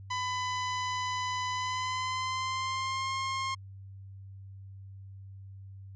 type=tone with pitch glide; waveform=sawtooth; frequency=1002 to 1067.7 Hz; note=B5 to C6; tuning=+25 to +35 cents; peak=-27 dBFS; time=0.1-3.55 s; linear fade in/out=10 ms; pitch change=+110 cents; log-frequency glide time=1.52-3.13 s; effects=added 97 Hz sine -44 dBFS peak until 5.95 s + resampled to 16000 Hz